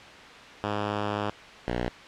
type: tone pair in turn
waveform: 5% pulse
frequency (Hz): 103.83 / 60.34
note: G#2 / B1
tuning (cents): 0 / -40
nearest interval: major sixth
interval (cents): 940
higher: first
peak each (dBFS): -16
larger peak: neither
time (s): 0.64-1.3 / 1.68-1.89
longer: first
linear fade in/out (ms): 0
effects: white hiss -45 dBFS RMS until 2.07 s + low-pass 3000 Hz 12 dB/octave